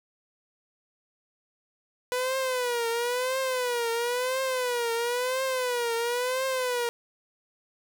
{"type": "tone with vibrato", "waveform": "sawtooth", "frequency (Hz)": 493.9, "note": "B4", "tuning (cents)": 0, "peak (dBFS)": -22, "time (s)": [2.12, 6.89], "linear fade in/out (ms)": 0, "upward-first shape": "triangle", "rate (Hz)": 0.98, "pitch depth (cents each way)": 130, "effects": ["8-bit"]}